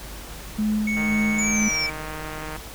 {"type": "tone with tremolo", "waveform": "sine", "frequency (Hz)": 213.3, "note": "G#3", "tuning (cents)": 46, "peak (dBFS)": -19, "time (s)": [0.58, 1.69], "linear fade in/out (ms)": 10, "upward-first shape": "sine", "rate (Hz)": 2, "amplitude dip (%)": 40}
{"type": "tone with pitch glide", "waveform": "triangle", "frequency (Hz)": [2217, 2311], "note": ["C#7", "D7"], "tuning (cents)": [0, -28], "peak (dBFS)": -23, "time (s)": [0.87, 1.9], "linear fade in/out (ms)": 5, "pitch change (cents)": 72, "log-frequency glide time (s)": [1.39, 1.45]}
{"type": "click train", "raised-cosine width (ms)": 0.5, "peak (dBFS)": -19, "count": 248, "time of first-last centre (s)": [0.97, 2.564], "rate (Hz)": 155}
{"type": "exponential sweep", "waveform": "sine", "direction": "down", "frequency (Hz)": [7040, 5270], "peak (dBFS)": -24, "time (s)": [1.38, 1.87], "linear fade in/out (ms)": 10}
{"effects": ["added 50 Hz sine -39 dBFS peak until 2.74 s", "pink hiss -39 dBFS RMS until 2.74 s"]}